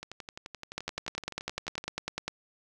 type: two click trains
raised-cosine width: 0.2 ms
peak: -15 / -23 dBFS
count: 16 / 22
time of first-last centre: 0.78-2.28 / 0.03-1.84 s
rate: 10 / 11.6 Hz
effects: none